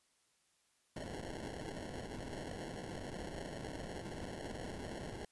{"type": "noise with sample-and-hold", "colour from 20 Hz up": "white", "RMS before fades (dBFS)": -45, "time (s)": [0.96, 5.25], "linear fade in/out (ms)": 5, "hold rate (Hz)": 1225, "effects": ["white hiss -75 dBFS RMS until 5.31 s", "resampled to 24000 Hz"]}